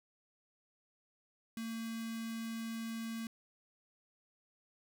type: tone with notch filter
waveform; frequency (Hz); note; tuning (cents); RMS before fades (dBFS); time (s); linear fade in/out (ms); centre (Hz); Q
square; 226.7; A#3; -48; -41; 1.57-3.27; 2; 610; 0.55
effects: none